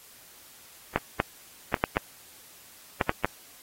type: clicks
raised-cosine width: 0.5 ms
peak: -7 dBFS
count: 8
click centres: 0.96 / 1.201 / 1.742 / 1.839 / 1.969 / 3.012 / 3.094 / 3.246 s
effects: white hiss -52 dBFS RMS until 3.62 s + AAC 48 kbps